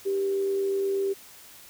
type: tone with amplitude modulation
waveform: sine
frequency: 392 Hz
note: G4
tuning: in tune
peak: -22 dBFS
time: 0.05-1.14 s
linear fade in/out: 20 ms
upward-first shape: sine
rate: 88.4 Hz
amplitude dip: 30%
effects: white hiss -49 dBFS RMS until 1.69 s